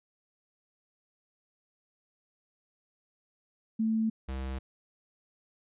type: tone pair in turn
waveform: sine / square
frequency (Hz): 221.7 / 65.91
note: A3 / C2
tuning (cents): +13 / +13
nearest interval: octave + major sixth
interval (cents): 2100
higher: first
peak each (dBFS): -25 / -34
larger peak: first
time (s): 3.79-4.1 / 4.28-4.59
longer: neither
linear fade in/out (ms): 10
effects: resampled to 8000 Hz